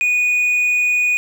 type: tone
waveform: triangle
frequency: 2468 Hz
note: D#7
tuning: 15 cents flat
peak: -12 dBFS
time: 0.01-1.17 s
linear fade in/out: 0 ms
effects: none